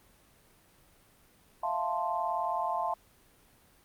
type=chord; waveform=sine; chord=F major seventh; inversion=third; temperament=equal; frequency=659.3 / 698.5 / 880 / 1046.5 Hz; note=E5 / F5 / A5 / C6; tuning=0 / 0 / 0 / 0 cents; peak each=-37 / -34 / -33 / -34 dBFS; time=1.63-2.94 s; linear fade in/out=5 ms; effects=pink hiss -62 dBFS RMS until 3.84 s + Opus 32 kbps